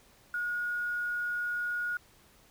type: tone with quantisation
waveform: sine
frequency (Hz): 1443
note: F#6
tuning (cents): -44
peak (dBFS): -30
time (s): 0.34-1.97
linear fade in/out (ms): 2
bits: 9
effects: pink hiss -61 dBFS RMS until 2.5 s

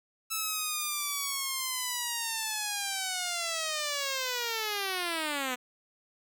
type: linear sweep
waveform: 5% pulse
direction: down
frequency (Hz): 1317 to 245.3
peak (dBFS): -19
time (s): 0.3-5.56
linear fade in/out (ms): 20
effects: none

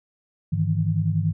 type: tone cluster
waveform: sine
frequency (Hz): 101.7 / 153.6 / 164.2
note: G#2 / D#3 / E3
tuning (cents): -36 / -22 / -6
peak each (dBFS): -24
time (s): 0.52-1.33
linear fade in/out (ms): 10
effects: none

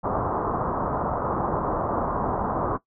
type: low-pass noise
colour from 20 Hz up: white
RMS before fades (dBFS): -26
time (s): 0.03-2.78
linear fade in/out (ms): 20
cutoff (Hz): 1200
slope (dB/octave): 48
effects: noise-tail reverb RT60 0.1 s tail -17 dB re dry

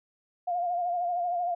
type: tone with vibrato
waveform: sine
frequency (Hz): 704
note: F5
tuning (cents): +14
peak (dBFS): -26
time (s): 0.47-1.55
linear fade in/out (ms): 10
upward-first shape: sine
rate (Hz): 13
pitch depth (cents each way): 48
effects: none

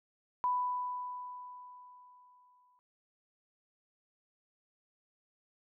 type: tone with exponential decay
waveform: sine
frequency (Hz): 993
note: B5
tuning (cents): +9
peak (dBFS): -27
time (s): 0.44-2.79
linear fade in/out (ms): 0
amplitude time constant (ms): 510
effects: none

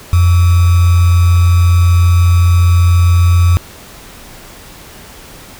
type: tone with sample-and-hold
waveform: sine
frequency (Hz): 87.31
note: F2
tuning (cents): 0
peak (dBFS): -5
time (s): 0.13-3.57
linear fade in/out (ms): 0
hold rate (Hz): 1225
effects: pink hiss -35 dBFS RMS until 5.59 s

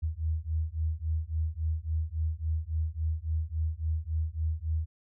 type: beating tone pair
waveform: sine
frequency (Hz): 77.78 / 81.38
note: D#2 / E2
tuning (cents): 0 / -22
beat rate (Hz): 3.6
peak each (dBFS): -31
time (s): 0.02-4.86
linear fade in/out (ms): 20
effects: none

